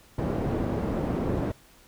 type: low-pass noise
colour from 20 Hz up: white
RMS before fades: -28 dBFS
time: 0.18-1.52 s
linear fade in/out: 5 ms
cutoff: 380 Hz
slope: 12 dB/octave
effects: pink hiss -56 dBFS RMS until 1.87 s